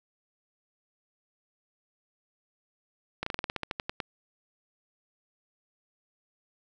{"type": "slowing click train", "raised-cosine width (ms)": 0.3, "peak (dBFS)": -15, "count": 13, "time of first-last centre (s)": [3.23, 4.002], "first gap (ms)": 34, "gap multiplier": 1.11, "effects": []}